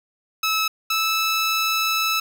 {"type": "tone pair in turn", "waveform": "15% pulse", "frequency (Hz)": [1299, 1310.3], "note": ["E6", "E6"], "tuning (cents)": [-26, -11], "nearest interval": "unison", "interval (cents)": 15, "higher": "second", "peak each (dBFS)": -13, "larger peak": "neither", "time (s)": [[0.43, 0.68], [0.9, 2.2]], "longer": "second", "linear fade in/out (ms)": 5, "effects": []}